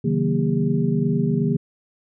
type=tone cluster; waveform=sine; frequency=135.4 / 157.8 / 186.2 / 234.7 / 403.1 Hz; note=C#3 / D#3 / F#3 / A#3 / G4; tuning=-40 / +25 / +11 / +12 / +48 cents; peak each=-25 / -22 / -25 / -23 / -27 dBFS; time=0.04-1.57 s; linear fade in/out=10 ms; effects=none